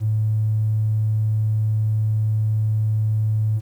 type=tone; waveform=triangle; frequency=108.4 Hz; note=A2; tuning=25 cents flat; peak=-13 dBFS; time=0-3.61 s; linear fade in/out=50 ms; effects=tanh soft clip ceiling -15 dBFS + 9-bit